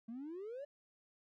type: exponential sweep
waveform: triangle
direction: up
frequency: 220 to 592 Hz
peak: -40 dBFS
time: 0.08-0.65 s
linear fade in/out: 10 ms
effects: tanh soft clip ceiling -39 dBFS